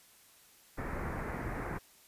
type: low-pass noise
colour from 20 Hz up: pink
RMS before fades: -38 dBFS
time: 0.77-1.79 s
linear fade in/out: 20 ms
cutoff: 2100 Hz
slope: 48 dB/octave
effects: white hiss -61 dBFS RMS until 2.07 s + resampled to 32000 Hz